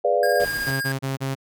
sine chord, G# diminished seventh, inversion none, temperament equal, 415.3 / 493.9 / 587.3 / 698.5 Hz, G#4 / B4 / D5 / F5, 0 / 0 / 0 / 0 cents, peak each -25 / -22 / -21 / -23 dBFS, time 0.04-0.45 s, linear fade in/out 10 ms
square tone with tremolo, 1622 Hz, G#6, 41 cents flat, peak -24 dBFS, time 0.23-0.92 s, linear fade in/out 2 ms, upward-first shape square, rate 16 Hz, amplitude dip 25%
pink noise, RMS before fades -35 dBFS, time 0.4-0.71 s, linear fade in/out 0 ms
sawtooth tone bursts, 134.8 Hz, C#3, 48 cents flat, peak -20 dBFS, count 4, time 0.66-1.353 s, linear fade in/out 20 ms, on 150 ms, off 31 ms
effects none

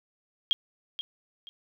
sine tone with echo, 3238 Hz, G#7, 45 cents flat, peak -20 dBFS, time 0.51-0.53 s, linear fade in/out 0 ms, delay 480 ms, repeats 2, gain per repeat -11 dB, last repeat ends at 1.49 s, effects none

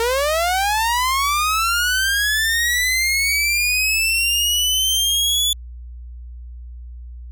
sawtooth linear sweep, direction up, 450 to 3459 Hz, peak -13 dBFS, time 0-5.53 s, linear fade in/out 2 ms, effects added 60 Hz sine -32 dBFS peak until 7.31 s

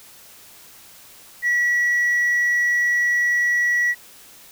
sine tone, 1935 Hz, B6, 36 cents flat, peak -14 dBFS, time 1.42-3.95 s, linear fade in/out 50 ms, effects tanh soft clip ceiling -15 dBFS + white hiss -46 dBFS RMS until 4.51 s

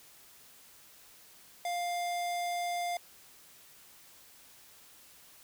square tone with low-pass filter, 701 Hz, F5, 6 cents sharp, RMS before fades -34 dBFS, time 1.65-2.97 s, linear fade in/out 2 ms, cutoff 12000 Hz, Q 0.8, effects white hiss -57 dBFS RMS until 5.43 s

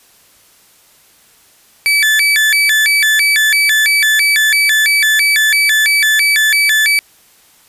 35% pulse tone with vibrato, 2000 Hz, B6, 21 cents sharp, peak -7 dBFS, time 1.86-6.99 s, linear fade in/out 0 ms, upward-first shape square, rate 3 Hz, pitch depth 240 cents each way, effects white hiss -48 dBFS RMS until 7.68 s + resampled to 32000 Hz

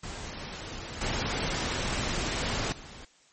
pink noise with level steps, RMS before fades -39 / -30 / -46 dBFS, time 0.03-3.05 s, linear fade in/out 5 ms, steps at 1.01 / 2.72 s, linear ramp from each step 2 ms, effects white hiss -61 dBFS RMS until 3.32 s + MP3 32 kbps

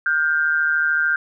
sine tone pair together, 1417.4 / 1571 Hz, F6 / G6, +25 / +3 cents, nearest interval major second, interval 178 cents, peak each -19 dBFS, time 0.06-1.16 s, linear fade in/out 2 ms, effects none

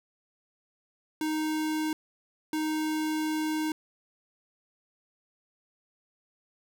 square tone pair in turn, 310.8 / 310.8 Hz, D#4 / D#4, -2 / -2 cents, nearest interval unison, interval 0 cents, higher neither, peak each -28 dBFS, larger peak neither, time 1.21-1.93 / 2.53-3.72 s, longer second, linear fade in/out 2 ms, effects none

